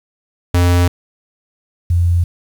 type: tone pair in turn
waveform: square / sine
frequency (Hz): 88.1 / 86.64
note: F2 / F2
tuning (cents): +16 / -13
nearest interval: unison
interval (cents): 29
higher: first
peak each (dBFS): -10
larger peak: neither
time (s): 0.54-0.88 / 1.9-2.24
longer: neither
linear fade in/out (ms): 5
effects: 7-bit

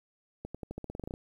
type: accelerating click train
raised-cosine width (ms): 2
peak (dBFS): -25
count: 13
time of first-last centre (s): 0.45-1.139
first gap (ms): 96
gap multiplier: 0.9
effects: 10-bit

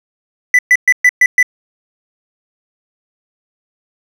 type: tone bursts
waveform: triangle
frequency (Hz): 1988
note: B6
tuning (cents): +11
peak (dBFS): -3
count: 6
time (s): 0.54-1.428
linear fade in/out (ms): 2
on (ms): 48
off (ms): 120
effects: none

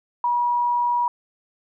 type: tone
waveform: sine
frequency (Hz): 964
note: B5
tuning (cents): -42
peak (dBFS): -18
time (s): 0.24-1.08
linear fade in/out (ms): 2
effects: none

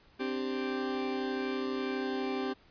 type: chord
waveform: 40% pulse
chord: C suspended second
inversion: none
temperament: equal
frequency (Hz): 261.6 / 293.7 / 392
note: C4 / D4 / G4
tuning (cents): 0 / 0 / 0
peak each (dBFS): -34 / -40 / -34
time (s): 0.19-2.54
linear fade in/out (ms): 20
effects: pink hiss -62 dBFS RMS until 2.7 s + resampled to 11025 Hz

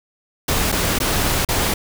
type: noise with dropouts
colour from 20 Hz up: pink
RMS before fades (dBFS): -19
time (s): 0.48-1.74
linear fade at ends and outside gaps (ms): 5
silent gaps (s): 0.719-0.723 / 0.988-1.001 / 1.45-1.487
effects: none

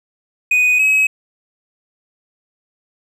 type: tone pair in turn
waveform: triangle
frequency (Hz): 2489 / 2550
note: D#7 / D#7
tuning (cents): 0 / +42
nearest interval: unison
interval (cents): 42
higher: second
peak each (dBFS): -9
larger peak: neither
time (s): 0.51-0.79 / 0.79-1.07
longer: neither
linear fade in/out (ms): 5
effects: none

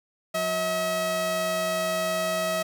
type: tone pair together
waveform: sawtooth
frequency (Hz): 180 / 641.4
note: F#3 / E5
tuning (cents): -47 / -48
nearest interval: octave + minor seventh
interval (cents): 2199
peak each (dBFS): -31 / -21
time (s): 0.34-2.63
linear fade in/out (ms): 10
effects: none

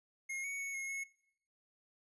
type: tone with pitch steps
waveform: square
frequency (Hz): 2150 / 2230 / 2214 / 2164 / 2185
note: C7 / C#7 / C#7 / C#7 / C#7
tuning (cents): +47 / +10 / -3 / -42 / -26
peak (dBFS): -39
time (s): 0.29-1.04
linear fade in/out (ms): 10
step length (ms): 150
effects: noise-tail reverb RT60 0.7 s tail -21 dB re dry + resampled to 24000 Hz

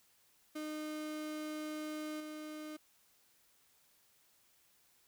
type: tone with level steps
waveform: 35% pulse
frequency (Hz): 306.4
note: D#4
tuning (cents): -27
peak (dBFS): -38 / -42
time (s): 0.55-2.77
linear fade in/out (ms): 10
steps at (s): 2.2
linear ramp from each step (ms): 5
effects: white hiss -70 dBFS RMS until 5.07 s

